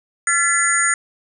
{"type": "tone cluster", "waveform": "sine", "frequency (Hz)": [1369, 1723, 2003, 6820, 8870], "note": ["F6", "A6", "B6", "G#8", "C#9"], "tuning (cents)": [-35, -37, 24, 45, 0], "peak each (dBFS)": -21, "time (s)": [0.27, 0.94], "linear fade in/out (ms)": 2, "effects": []}